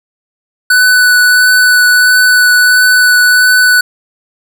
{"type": "tone with vibrato", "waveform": "square", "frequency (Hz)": 1491, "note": "F#6", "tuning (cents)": 13, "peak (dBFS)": -5, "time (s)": [0.7, 3.81], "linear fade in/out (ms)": 5, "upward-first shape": "triangle", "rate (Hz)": 1.5, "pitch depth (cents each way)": 12, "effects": []}